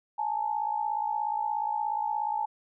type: tone pair together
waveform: sine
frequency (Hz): 841.1 / 898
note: G#5 / A5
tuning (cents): +22 / +35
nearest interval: minor second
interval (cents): 113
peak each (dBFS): -29 / -31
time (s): 0.18-2.46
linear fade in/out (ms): 10
effects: none